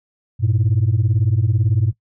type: beating tone pair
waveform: sine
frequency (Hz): 99 / 117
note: G2 / A#2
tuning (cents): +18 / +7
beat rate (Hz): 18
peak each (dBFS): -15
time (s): 0.39-1.93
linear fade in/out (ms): 50
effects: noise-tail reverb RT60 0.1 s tail -19 dB re dry + tanh soft clip ceiling -10 dBFS